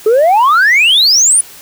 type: exponential sweep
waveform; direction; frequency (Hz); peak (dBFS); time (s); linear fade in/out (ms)
sine; up; 415.3 to 9956; -3; 0.06-1.41; 5
effects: tanh soft clip ceiling -4 dBFS + white hiss -35 dBFS RMS until 1.61 s